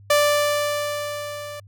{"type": "tone with level ramp", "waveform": "sawtooth", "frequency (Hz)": 587.3, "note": "D5", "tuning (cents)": 0, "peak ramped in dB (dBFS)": [-10, -29], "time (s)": [0.1, 1.6], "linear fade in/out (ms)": 5, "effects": ["added 100 Hz sine -44 dBFS peak until 1.67 s"]}